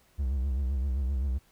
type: tone with vibrato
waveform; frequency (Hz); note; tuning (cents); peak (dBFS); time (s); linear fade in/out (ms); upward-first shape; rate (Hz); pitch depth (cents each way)
triangle; 66.6; C2; +31; -24; 0.18-1.39; 20; sine; 7.7; 120
effects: pink hiss -64 dBFS RMS until 1.51 s